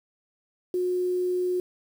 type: tone with quantisation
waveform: sine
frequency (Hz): 362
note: F#4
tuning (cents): -38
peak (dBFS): -23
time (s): 0.74-1.6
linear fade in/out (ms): 2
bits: 8
effects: none